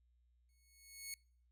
10% pulse tone with exponential growth, 2200 Hz, C#7, 14 cents flat, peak -33 dBFS, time 0.49-1.14 s, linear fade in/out 1 ms, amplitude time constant 140 ms, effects noise-tail reverb RT60 0.5 s tail -25 dB re dry + added 60 Hz sine -70 dBFS peak until 1.51 s

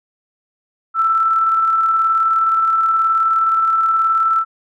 sine tone with tremolo, 1327 Hz, E6, 11 cents sharp, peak -11 dBFS, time 0.94-4.45 s, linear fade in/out 50 ms, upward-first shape square, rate 19 Hz, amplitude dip 25%, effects none

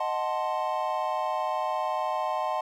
triangle chord, D# diminished seventh, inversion none, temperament equal, 622.3 / 740 / 880 / 1046.5 Hz, D#5 / F#5 / A5 / C6, 0 / 0 / 0 / 0 cents, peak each -30 dBFS, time 0-2.61 s, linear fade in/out 5 ms, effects none

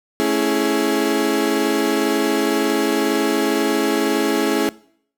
35% pulse chord, A major seventh, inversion none, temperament equal with one note detuned, 220 / 277.2 / 329.6 / 418 Hz, A3 / C#4 / E4 / G#4, 0 / 0 / 0 / +11 cents, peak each -25 / -20 / -20 / -19 dBFS, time 0.2-4.69 s, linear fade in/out 0 ms, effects noise-tail reverb RT60 0.6 s tail -21 dB re dry

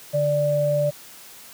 sine tone pair together, 146.27 / 587.3 Hz, D3 / D5, -7 / 0 cents, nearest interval 2 octaves, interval 2407 cents, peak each -24 / -19 dBFS, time 0.13-0.91 s, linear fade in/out 20 ms, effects white hiss -44 dBFS RMS until 1.53 s + high-pass 80 Hz 12 dB/octave

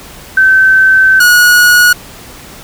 sine / 45% pulse tone pair in turn, 1540 / 1454.8 Hz, G6 / F#6, -31 / -30 cents, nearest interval minor second, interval 99 cents, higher first, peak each -3 dBFS, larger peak neither, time 0.37-1.2 / 1.2-1.93 s, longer first, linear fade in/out 5 ms, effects pink hiss -32 dBFS RMS until 2.63 s

